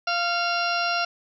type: harmonic tone with a mistuned harmonic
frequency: 692 Hz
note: F5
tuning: 16 cents flat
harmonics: 1 / 2 / 3 / 4 / 5 / 6 / 7 / 8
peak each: -27 / -26 / -39 / -29 / -41 / -34 / -36 / -33 dBFS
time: 0.07-1.05 s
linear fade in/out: 5 ms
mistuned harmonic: 3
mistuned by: +78 cents
effects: none